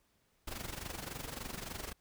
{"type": "noise with amplitude modulation", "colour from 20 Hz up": "pink", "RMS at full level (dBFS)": -40, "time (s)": [0.47, 1.93], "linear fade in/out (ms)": 10, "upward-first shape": "sine", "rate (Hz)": 23.5, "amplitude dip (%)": 75, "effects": ["pink hiss -74 dBFS RMS until 2 s"]}